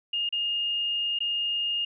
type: tone with dropouts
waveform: sine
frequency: 2836 Hz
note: F7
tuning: 26 cents sharp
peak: -25 dBFS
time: 0.13-1.85 s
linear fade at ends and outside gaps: 5 ms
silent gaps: 0.291-0.325 / 1.189-1.204 s
effects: none